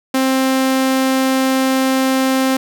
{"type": "tone", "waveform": "sawtooth", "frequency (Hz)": 263.6, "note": "C4", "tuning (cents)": 13, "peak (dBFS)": -9, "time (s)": [0.14, 2.57], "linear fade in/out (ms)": 5, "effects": []}